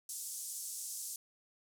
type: band-pass noise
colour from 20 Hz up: pink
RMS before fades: -43 dBFS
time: 0.09-1.16 s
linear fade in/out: 2 ms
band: 6400 to 12000 Hz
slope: 24 dB/octave
effects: none